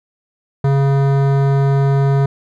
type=tone with hard clipping; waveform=sine; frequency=138.1 Hz; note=C#3; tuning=6 cents flat; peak=-13 dBFS; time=0.64-2.26 s; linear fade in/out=5 ms; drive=16 dB; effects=none